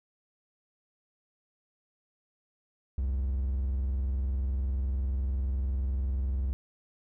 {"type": "tone with vibrato", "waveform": "triangle", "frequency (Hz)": 65.41, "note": "C2", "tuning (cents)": 0, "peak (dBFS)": -25, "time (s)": [2.98, 6.53], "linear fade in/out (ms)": 0, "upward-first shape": "sine", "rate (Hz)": 20, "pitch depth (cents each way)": 240, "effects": []}